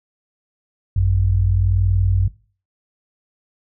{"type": "tone pair together", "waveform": "sine", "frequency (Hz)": [53.4, 94.3], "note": ["G#1", "F#2"], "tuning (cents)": [49, 33], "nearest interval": "minor seventh", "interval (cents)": 984, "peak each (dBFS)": [-18, -15], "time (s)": [0.96, 2.28], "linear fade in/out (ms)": 5, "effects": ["noise-tail reverb RT60 0.4 s tail -20 dB re dry"]}